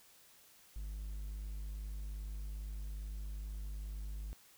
triangle tone, 51.2 Hz, G#1, 24 cents flat, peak -38 dBFS, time 0.76-4.33 s, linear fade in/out 0 ms, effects white hiss -63 dBFS RMS until 4.57 s

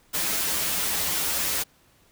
white noise with comb filter, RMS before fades -26 dBFS, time 0.13-1.64 s, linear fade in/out 20 ms, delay 8.1 ms, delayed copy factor -0.75, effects pink hiss -60 dBFS RMS until 2.11 s

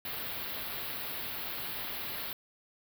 white band-stop noise, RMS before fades -38 dBFS, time 0.05-2.33 s, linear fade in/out 2 ms, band 4500 to 12000 Hz, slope 48 dB/octave, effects none

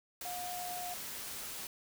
sine tone in noise, 717 Hz, F5, 45 cents sharp, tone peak -40 dBFS, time 0.25-0.94 s, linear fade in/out 2 ms, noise white, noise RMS -43 dBFS, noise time 0.21-1.67 s, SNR 0 dB, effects none

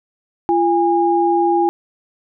sine tone pair together, 343.5 / 817 Hz, F4 / G#5, -29 / -29 cents, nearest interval octave + minor third, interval 1500 cents, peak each -15 dBFS, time 0.49-1.69 s, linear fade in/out 0 ms, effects none

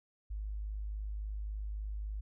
sine tone, 51.8 Hz, G#1, 4 cents flat, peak -36 dBFS, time 0.3-2.21 s, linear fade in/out 10 ms, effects none

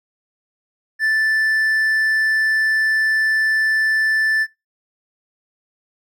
triangle tone, 1760 Hz, A6, in tune, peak -13 dBFS, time 0.99-4.47 s, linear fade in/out 50 ms, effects noise-tail reverb RT60 0.2 s tail -19 dB re dry

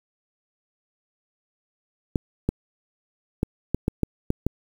clicks, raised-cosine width 3 ms, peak -8 dBFS, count 8, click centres 2.158 / 2.49 / 3.431 / 3.746 / 3.881 / 4.033 / 4.304 / 4.466 s, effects 7-bit

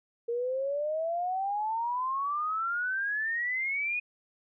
sine exponential sweep, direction up, 463.7 to 2489 Hz, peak -28 dBFS, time 0.28-4 s, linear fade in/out 10 ms, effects none

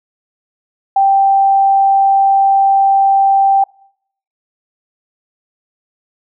sine tone, 784 Hz, G5, in tune, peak -7 dBFS, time 0.96-3.64 s, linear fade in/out 5 ms, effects noise-tail reverb RT60 0.7 s tail -25 dB re dry

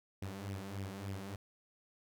sawtooth tone with flanger, 98 Hz, G2, in tune, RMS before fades -43 dBFS, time 0.22-1.36 s, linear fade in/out 5 ms, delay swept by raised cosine 0.35 to 5.75 ms, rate 3.4 Hz, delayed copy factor +0.65, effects none

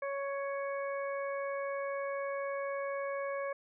harmonic tone, 556 Hz, C#5, 5 cents sharp, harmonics 1 / 2 / 3 / 4, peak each -35 / -41 / -45 / -47 dBFS, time 0.02-3.53 s, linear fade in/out 5 ms, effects none

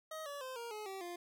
25% pulse tone with pitch steps, 630 / 571.1 / 517.7 / 469.2 / 425.4 / 385.6 / 349.5 Hz, D#5 / D5 / C5 / A#4 / G#4 / G4 / F4, +21 / -49 / -18 / +11 / +42 / -28 / +1 cents, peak -39 dBFS, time 0.11-1.16 s, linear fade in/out 5 ms, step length 150 ms, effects none

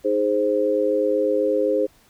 sine chord, Ab major, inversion second, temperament equal, 311.1 / 415.3 / 523.3 Hz, Eb4 / Ab4 / C5, 0 / 0 / 0 cents, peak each -25 / -22 / -20 dBFS, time 0.04-1.87 s, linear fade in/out 20 ms, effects pink hiss -56 dBFS RMS until 2.09 s

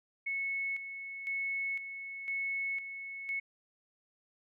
sine tone with tremolo, 2200 Hz, C#7, 14 cents flat, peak -32 dBFS, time 0.26-3.4 s, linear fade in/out 10 ms, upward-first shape square, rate 0.99 Hz, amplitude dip 60%, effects none

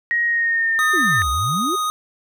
sine tone with pitch glide, 1885 to 1796.8 Hz, A#6 to A6, +19 to +36 cents, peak -16 dBFS, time 0.11-1.22 s, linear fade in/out 0 ms, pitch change -83 cents, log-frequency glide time 0.24-0.86 s
square tone with vibrato, 1244.5 Hz, D#6, in tune, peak -20 dBFS, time 0.79-1.9 s, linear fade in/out 0 ms, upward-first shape triangle, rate 13 Hz, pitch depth 8 cents each way
sine exponential two-way sweep, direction down then up, 406.6 to 62.1 to 406.6 Hz, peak -22 dBFS, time 0.93-1.76 s, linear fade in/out 10 ms, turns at 1.3 s
effects none

